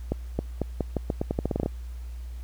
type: accelerating click train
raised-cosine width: 2 ms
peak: -12 dBFS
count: 15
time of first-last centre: 0.12-1.661 s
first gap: 270 ms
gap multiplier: 0.84
effects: added 60 Hz sine -34 dBFS peak until 2.43 s + pink hiss -57 dBFS RMS until 2.43 s